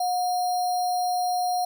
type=tone with sample-and-hold; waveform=sine; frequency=724 Hz; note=F#5; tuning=38 cents flat; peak=-22 dBFS; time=0-1.65 s; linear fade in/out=5 ms; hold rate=4900 Hz; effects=none